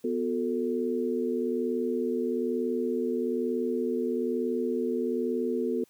sine tone cluster, 247.1 / 363.8 / 444.9 Hz, B3 / F#4 / A4, +1 / -29 / +19 cents, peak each -30 / -31 / -30 dBFS, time 0.04-5.84 s, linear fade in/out 5 ms, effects white hiss -64 dBFS RMS until 5.89 s + high-pass 80 Hz 12 dB/octave

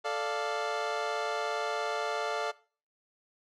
25% pulse chord, D minor, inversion second, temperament equal, 440 / 587.3 / 698.5 Hz, A4 / D5 / F5, 0 / 0 / 0 cents, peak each -31 dBFS, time 0.04-2.52 s, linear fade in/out 20 ms, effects noise-tail reverb RT60 0.4 s tail -20 dB re dry + low-pass 5000 Hz 12 dB/octave

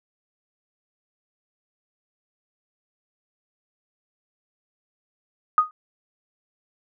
sine tone with exponential decay, 1242 Hz, D#6, 3 cents flat, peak -9 dBFS, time 5.58-5.71 s, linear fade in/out 1 ms, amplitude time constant 28 ms, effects none

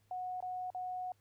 sine tone with dropouts, 733 Hz, F#5, 16 cents flat, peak -37 dBFS, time 0.11-1.12 s, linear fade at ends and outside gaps 2 ms, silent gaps 0.405-0.425 / 0.703-0.747 s, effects added 102 Hz sine -70 dBFS peak until 1.2 s + pink hiss -75 dBFS RMS until 1.2 s

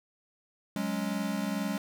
square chord, F# suspended second, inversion none, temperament equal with one note detuned, 185.53 / 207.7 / 277.2 Hz, F#3 / G#3 / C#4, +5 / 0 / 0 cents, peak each -36 / -33 / -37 dBFS, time 0.76-1.78 s, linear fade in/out 2 ms, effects none

